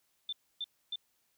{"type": "tone bursts", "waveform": "sine", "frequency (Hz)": 3551, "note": "A7", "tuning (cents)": 15, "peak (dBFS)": -34, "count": 3, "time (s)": [0.29, 0.958], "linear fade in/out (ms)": 2, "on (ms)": 36, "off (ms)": 280, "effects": ["white hiss -75 dBFS RMS until 1.37 s"]}